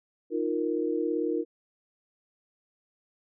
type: chord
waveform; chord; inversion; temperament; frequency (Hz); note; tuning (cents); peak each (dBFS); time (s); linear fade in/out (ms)
sine; Eb suspended second; none; equal; 311.1 / 349.2 / 466.2; Eb4 / F4 / Bb4; 0 / 0 / 0; -30; 0.3-1.45; 50
effects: none